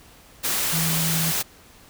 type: tone in noise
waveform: sine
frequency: 162.6 Hz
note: E3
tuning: 23 cents flat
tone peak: -24 dBFS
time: 0.72-1.32 s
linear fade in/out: 20 ms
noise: white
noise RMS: -24 dBFS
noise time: 0.43-1.43 s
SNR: -3 dB
effects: pink hiss -50 dBFS RMS until 1.89 s